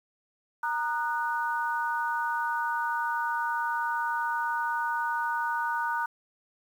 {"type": "chord", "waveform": "sine", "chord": "D# minor", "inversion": "second", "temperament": "equal with one note detuned", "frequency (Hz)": [932.3, 1220.3, 1480], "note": ["A#5", "D#6", "F#6"], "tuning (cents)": [0, -34, 0], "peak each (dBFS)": [-29, -35, -31], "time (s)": [0.63, 6.06], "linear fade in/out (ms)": 5, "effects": ["9-bit"]}